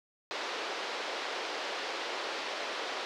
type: band-pass noise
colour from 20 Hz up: pink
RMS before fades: -37 dBFS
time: 0.31-3.05 s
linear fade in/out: 0 ms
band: 400 to 4900 Hz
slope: 24 dB/octave
effects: none